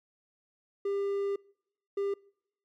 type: tone bursts at uneven times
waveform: triangle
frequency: 398.9 Hz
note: G4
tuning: 30 cents sharp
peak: -26 dBFS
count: 2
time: 0.85-1.36 / 1.97-2.14 s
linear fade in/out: 5 ms
effects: noise-tail reverb RT60 0.7 s tail -25 dB re dry + MP3 96 kbps